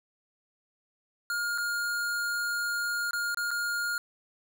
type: tone with dropouts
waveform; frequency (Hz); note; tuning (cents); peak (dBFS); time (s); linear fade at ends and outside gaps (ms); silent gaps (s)
square; 1418; F6; +26; -29; 1.3-3.98; 1; 1.578-1.582 / 3.109-3.132 / 3.346-3.372 / 3.507-3.513
effects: none